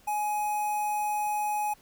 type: tone with notch filter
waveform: square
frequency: 840 Hz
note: G#5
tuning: 19 cents sharp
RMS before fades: -29 dBFS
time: 0.07-1.74 s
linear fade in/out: 10 ms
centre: 4000 Hz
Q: 0.68
effects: pink hiss -59 dBFS RMS until 1.81 s